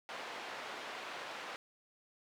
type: band-pass noise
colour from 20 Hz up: pink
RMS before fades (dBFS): -45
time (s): 0.09-1.56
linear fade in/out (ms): 0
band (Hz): 560 to 3200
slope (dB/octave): 12
effects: none